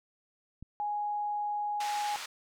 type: click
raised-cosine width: 5 ms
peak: -32 dBFS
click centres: 0.626 s
type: tone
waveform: sine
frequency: 830.6 Hz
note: G#5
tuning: in tune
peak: -30 dBFS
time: 0.8-2.16 s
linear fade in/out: 0 ms
type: band-pass noise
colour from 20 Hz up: pink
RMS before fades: -41 dBFS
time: 1.8-2.26 s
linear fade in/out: 5 ms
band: 1300 to 6900 Hz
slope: 12 dB/octave
effects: none